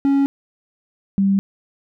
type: tone pair in turn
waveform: triangle / sine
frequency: 277.2 / 196.01 Hz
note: C#4 / G3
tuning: 0 / 0 cents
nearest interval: tritone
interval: 600 cents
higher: first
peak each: -11 / -13 dBFS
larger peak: first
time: 0.05-0.26 / 1.18-1.39 s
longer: neither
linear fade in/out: 0 ms
effects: none